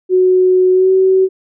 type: tone with pitch glide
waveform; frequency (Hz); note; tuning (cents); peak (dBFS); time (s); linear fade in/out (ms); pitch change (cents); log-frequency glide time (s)
sine; 369.1 to 378.2; F#4 to F#4; -4 to +38; -7; 0.09-1.29; 50; +42; 0.72-0.91
effects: none